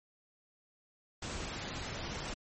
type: noise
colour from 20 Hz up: pink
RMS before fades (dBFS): -40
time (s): 1.22-2.34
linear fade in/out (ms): 5
effects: MP3 32 kbps